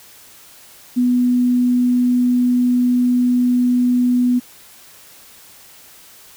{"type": "tone", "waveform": "sine", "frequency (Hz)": 246.9, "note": "B3", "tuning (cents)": 0, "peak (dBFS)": -12, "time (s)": [0.96, 4.4], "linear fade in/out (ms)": 20, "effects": ["white hiss -44 dBFS RMS until 6.36 s"]}